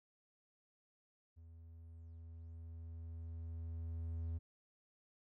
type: tone with level ramp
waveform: triangle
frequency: 82.41 Hz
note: E2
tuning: in tune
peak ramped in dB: -53 to -36 dBFS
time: 1.36-4.39 s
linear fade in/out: 20 ms
effects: none